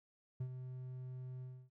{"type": "tone with ADSR envelope", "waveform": "triangle", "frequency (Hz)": 127.8, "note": "C3", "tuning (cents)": -40, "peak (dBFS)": -34, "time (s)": [0.4, 1.7], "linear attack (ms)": 8, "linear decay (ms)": 72, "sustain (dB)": -8, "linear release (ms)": 280, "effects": []}